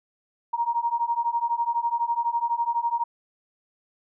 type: beating tone pair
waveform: sine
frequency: 932.3 / 944.3 Hz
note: A#5 / A#5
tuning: 0 / +22 cents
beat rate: 12 Hz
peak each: -26 / -25 dBFS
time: 0.53-3.04 s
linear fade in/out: 10 ms
effects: none